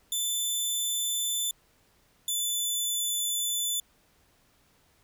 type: tone pair in turn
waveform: 15% pulse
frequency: 3520 / 3501 Hz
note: A7 / A7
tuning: 0 / -9 cents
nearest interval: unison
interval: 9 cents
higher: first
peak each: -20 dBFS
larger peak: neither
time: 0.12-1.51 / 2.28-3.8 s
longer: second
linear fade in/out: 2 ms
effects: pink hiss -65 dBFS RMS until 5.03 s